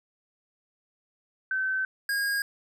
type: tone pair in turn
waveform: sine / square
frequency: 1535 / 1629.9 Hz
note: G6 / G#6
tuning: -37 / -33 cents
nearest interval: minor second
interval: 104 cents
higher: second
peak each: -25 / -26 dBFS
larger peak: first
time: 1.51-1.85 / 2.09-2.42 s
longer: first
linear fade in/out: 2 ms
effects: none